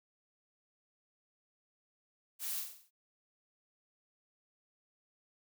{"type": "noise with echo", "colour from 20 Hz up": "blue", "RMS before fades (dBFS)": -39, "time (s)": [2.39, 2.64], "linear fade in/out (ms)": 50, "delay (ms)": 45, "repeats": 6, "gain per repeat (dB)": -5, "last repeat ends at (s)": 2.91, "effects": []}